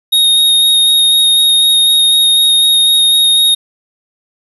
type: tone with vibrato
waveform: square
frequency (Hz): 3729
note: A#7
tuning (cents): 0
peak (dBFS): -7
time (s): 0.12-3.55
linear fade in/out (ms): 10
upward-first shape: square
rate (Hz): 4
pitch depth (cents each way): 9
effects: 7-bit